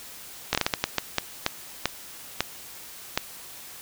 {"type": "slowing click train", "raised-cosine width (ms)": 0.2, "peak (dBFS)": -4, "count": 13, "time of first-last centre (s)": [0.53, 3.175], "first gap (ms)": 19, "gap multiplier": 1.4, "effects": ["white hiss -43 dBFS RMS until 3.81 s"]}